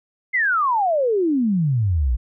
sine exponential sweep, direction down, 2122 to 54.8 Hz, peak -16 dBFS, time 0.33-2.17 s, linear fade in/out 20 ms, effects none

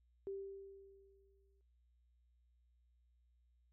sine tone with exponential decay, 392 Hz, G4, in tune, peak -40 dBFS, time 0.27-1.61 s, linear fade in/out 0 ms, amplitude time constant 290 ms, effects noise-tail reverb RT60 0.6 s tail -22 dB re dry + added 60 Hz sine -70 dBFS peak until 3.72 s

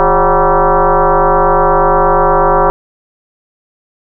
sine tone with frequency modulation, 214.2 Hz, A3, 46 cents flat, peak -6 dBFS, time 0-2.7 s, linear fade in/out 0 ms, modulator 190 Hz, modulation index 5.6, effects none

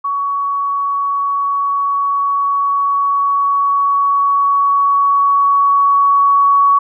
sine tone with level ramp, 1123 Hz, C#6, 22 cents sharp, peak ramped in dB -15 to -7 dBFS, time 0.04-6.79 s, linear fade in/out 10 ms, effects none

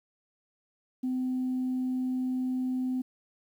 sine tone, 255.6 Hz, C4, 40 cents flat, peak -26 dBFS, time 1.03-3.02 s, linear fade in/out 10 ms, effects tanh soft clip ceiling -24 dBFS + 10-bit

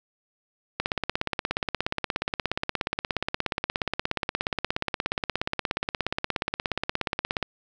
click train, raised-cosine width 0.3 ms, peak -9 dBFS, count 113, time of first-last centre 0.8-7.427 s, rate 16.9 Hz, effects none

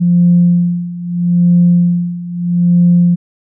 sine tone with tremolo, 174.61 Hz, F3, in tune, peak -4 dBFS, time 0-3.16 s, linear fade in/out 20 ms, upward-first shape sine, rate 0.78 Hz, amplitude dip 85%, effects tanh soft clip ceiling 0 dBFS

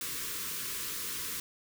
white band-stop noise, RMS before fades -37 dBFS, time 0.01-1.4 s, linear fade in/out 2 ms, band 520 to 980 Hz, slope 96 dB/octave, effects none

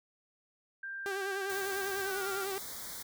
sine tone with pitch glide, 1585 to 1395.9 Hz, G6 to F6, +19 to -1 cents, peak -38 dBFS, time 0.83-2.44 s, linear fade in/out 5 ms, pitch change -220 cents, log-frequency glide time 2.01-2.27 s
sawtooth tone with vibrato, 389.7 Hz, G4, 10 cents flat, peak -31 dBFS, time 1.06-2.58 s, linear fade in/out 0 ms, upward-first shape sine, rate 10 Hz, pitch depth 53 cents each way
white band-stop noise, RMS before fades -43 dBFS, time 1.49-3.03 s, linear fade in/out 10 ms, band 2200 to 3300 Hz, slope 96 dB/octave
effects none

